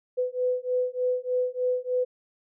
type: beating tone pair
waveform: sine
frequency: 499.6 / 502.9 Hz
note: B4 / B4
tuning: +20 / +31 cents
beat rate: 3.3 Hz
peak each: -27 dBFS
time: 0.17-2.05 s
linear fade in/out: 20 ms
effects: none